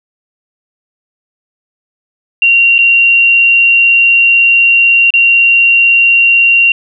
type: tone with dropouts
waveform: sine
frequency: 2758 Hz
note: F7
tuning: 22 cents flat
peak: -4 dBFS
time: 2.42-6.72 s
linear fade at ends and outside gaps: 2 ms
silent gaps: 2.782-2.788 / 5.105-5.138 s
effects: none